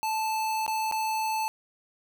square tone with dropouts, 876 Hz, A5, 8 cents flat, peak -27 dBFS, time 0.03-1.48 s, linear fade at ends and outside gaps 0 ms, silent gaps 0.664-0.679 / 0.913-0.923 s, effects none

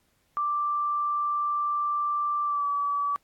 sine tone with pitch glide, 1176 to 1147.2 Hz, D6 to D6, +2 to -41 cents, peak -24 dBFS, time 0.37-3.16 s, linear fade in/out 0 ms, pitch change -43 cents, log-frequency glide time 2.44-2.67 s, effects pink hiss -69 dBFS RMS until 3.23 s + AAC 64 kbps

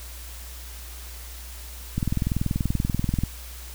click train, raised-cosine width 5 ms, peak -11 dBFS, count 27, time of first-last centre 1.98-3.236 s, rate 20.7 Hz, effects added 60 Hz sine -38 dBFS peak until 3.74 s + white hiss -43 dBFS RMS until 3.74 s

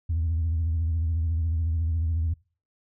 sine tone with vibrato, 81.7 Hz, E2, 15 cents flat, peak -21 dBFS, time 0.09-2.34 s, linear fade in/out 10 ms, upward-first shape triangle, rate 14 Hz, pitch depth 100 cents each way, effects noise-tail reverb RT60 0.4 s tail -26 dB re dry + tanh soft clip ceiling -20 dBFS

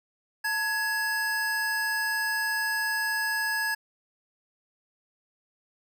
square tone pair together, 890 / 1676.3 Hz, A5 / G#6, +20 / +16 cents, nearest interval major seventh, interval 1096 cents, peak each -35 / -27 dBFS, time 0.44-3.75 s, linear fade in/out 10 ms, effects none

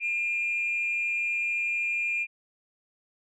sine tone pair together, 2404 / 2637 Hz, D7 / E7, +40 / 0 cents, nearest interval major second, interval 160 cents, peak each -25 / -35 dBFS, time 0-2.27 s, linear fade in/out 50 ms, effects tanh soft clip ceiling -20 dBFS

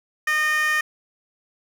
15% pulse tone with high-pass filter, 612 Hz, D#5, 29 cents flat, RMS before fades -21 dBFS, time 0.27-0.81 s, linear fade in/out 5 ms, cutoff 1600 Hz, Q 7.9, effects none

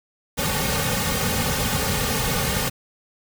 pink noise with comb filter, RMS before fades -23 dBFS, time 0.37-2.7 s, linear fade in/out 20 ms, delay 3 ms, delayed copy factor -0.95, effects none

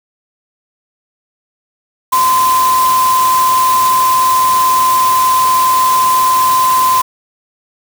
sine tone in noise, 1030 Hz, C6, 28 cents flat, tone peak -8 dBFS, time 2.12-7.02 s, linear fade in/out 10 ms, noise white, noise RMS -20 dBFS, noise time 2.12-7.02 s, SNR +9 dB, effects none

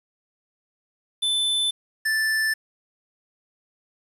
square tone pair in turn, 3520 / 1760 Hz, A7 / A6, 0 / 0 cents, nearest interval octave, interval 1200 cents, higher first, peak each -21 dBFS, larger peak neither, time 1.22-1.71 / 2.05-2.54 s, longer neither, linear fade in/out 10 ms, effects resampled to 32000 Hz + 8-bit

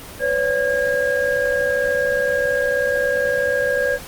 sine tone cluster, 504 / 564 / 1629 Hz, B4 / C#5 / G#6, +35 / +30 / -34 cents, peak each -21 dBFS, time 0.19-3.99 s, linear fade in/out 50 ms, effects pink hiss -36 dBFS RMS until 4.07 s + Opus 24 kbps

